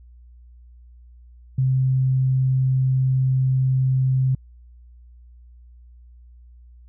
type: tone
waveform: sine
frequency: 130.81 Hz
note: C3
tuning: in tune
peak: -16 dBFS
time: 1.58-4.35 s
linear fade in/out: 5 ms
effects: added 60 Hz sine -44 dBFS peak until 6.88 s